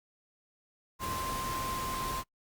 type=tone in noise; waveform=sine; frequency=1046.5 Hz; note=C6; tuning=in tune; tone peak=-35 dBFS; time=0.99-2.24 s; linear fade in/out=50 ms; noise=pink; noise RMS=-38 dBFS; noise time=0.99-2.24 s; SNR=0 dB; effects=noise-tail reverb RT60 0.1 s tail -24 dB re dry + Opus 48 kbps